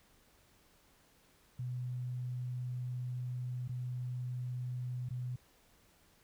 sine tone with dropouts, 124.7 Hz, B2, 17 cents sharp, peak -36 dBFS, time 1.59-5.36 s, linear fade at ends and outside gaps 5 ms, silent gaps 3.678-3.692 / 5.089-5.106 s, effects pink hiss -67 dBFS RMS until 6.23 s

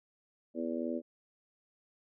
harmonic tone, 82.41 Hz, E2, in tune, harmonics 3 / 4 / 5 / 6 / 7, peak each -36 / -38 / -43 / -43 / -40 dBFS, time 0.54-1.02 s, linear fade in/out 50 ms, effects none

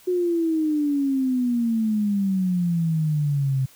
sine exponential sweep, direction down, 366.3 to 130.4 Hz, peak -19 dBFS, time 0.07-3.66 s, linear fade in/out 10 ms, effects white hiss -52 dBFS RMS until 3.75 s

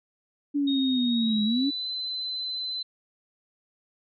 sine linear two-way sweep, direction down then up, 290.7 to 207.7 to 290.7 Hz, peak -22 dBFS, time 0.54-1.71 s, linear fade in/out 20 ms, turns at 1.44 s
sine tone with pitch glide, 3729 to 4043 Hz, A#7 to B7, 0 to +40 cents, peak -29 dBFS, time 0.67-2.83 s, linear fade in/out 10 ms, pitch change +140 cents, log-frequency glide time 1.05-1.88 s
effects none

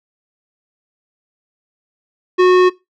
sine tone with tanh clipping, 365.4 Hz, F#4, 22 cents flat, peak -9 dBFS, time 2.38-2.7 s, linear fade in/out 20 ms, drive 17 dB, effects noise-tail reverb RT60 0.2 s tail -19 dB re dry

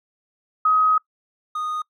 sine / triangle tone pair in turn, 1263 / 1237.7 Hz, D#6 / D#6, +26 / -9 cents, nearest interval unison, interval 35 cents, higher first, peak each -14 / -22 dBFS, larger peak first, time 0.65-0.98 / 1.55-1.82 s, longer first, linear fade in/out 5 ms, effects noise-tail reverb RT60 0.1 s tail -23 dB re dry

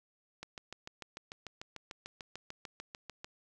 click train, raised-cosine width 0.2 ms, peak -26 dBFS, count 20, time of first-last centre 0.43-3.245 s, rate 6.75 Hz, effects none

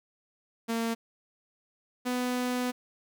sawtooth tone pair in turn, 228.8 / 248.9 Hz, A#3 / B3, -32 / +14 cents, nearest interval minor second, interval 146 cents, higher second, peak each -24 dBFS, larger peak neither, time 0.68-0.95 / 2.05-2.72 s, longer second, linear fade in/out 20 ms, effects none

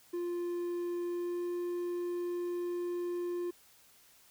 triangle tone with pitch glide, 349.2 to 351.2 Hz, F4 to F4, 0 to +10 cents, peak -31 dBFS, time 0.13-3.51 s, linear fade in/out 10 ms, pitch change +10 cents, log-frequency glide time 1.05-1.47 s, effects white hiss -62 dBFS RMS until 4.3 s

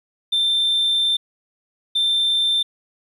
sine tone pair in turn, 3571 / 3571 Hz, A7 / A7, +25 / +25 cents, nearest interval unison, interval 0 cents, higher neither, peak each -14 dBFS, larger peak neither, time 0.32-1.17 / 1.95-2.63 s, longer first, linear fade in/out 10 ms, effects tanh soft clip ceiling -14 dBFS + 9-bit

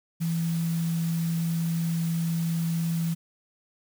sine tone in noise, 166.1 Hz, E3, 13 cents sharp, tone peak -24 dBFS, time 0.2-3.15 s, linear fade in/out 20 ms, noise white, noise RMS -42 dBFS, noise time 0.2-3.15 s, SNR +15 dB, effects none

